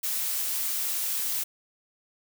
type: noise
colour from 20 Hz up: blue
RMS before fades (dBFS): -29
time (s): 0.03-1.44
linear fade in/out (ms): 10
effects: none